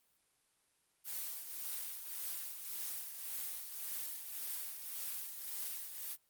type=noise with tremolo; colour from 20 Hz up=blue; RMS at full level=-40 dBFS; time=1.04-6.17 s; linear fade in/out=50 ms; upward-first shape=triangle; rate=1.8 Hz; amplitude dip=60%; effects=white hiss -75 dBFS RMS until 6.29 s + Opus 32 kbps